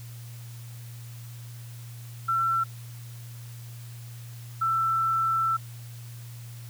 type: tone pair in turn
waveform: sine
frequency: 1346 / 1332.8 Hz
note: E6 / E6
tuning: +36 / +19 cents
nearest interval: unison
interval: 17 cents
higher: first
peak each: -22 dBFS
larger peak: neither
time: 2.28-2.64 / 4.61-5.57 s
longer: second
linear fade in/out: 10 ms
effects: added 118 Hz sine -39 dBFS peak until 6.69 s + white hiss -51 dBFS RMS until 6.69 s